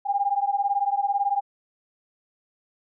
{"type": "beating tone pair", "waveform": "sine", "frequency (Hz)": [795, 813], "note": ["G5", "G#5"], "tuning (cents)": [24, -37], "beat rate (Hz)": 18, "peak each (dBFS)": -24, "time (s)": [0.05, 1.41], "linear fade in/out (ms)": 20, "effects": []}